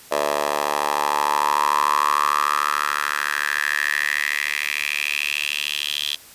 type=tone with high-pass filter sweep; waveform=10% pulse; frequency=73.42 Hz; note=D2; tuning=in tune; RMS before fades=-22 dBFS; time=0.11-6.16 s; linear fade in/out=10 ms; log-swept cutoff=640 to 3300 Hz; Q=5.8; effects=white hiss -45 dBFS RMS until 6.34 s + resampled to 32000 Hz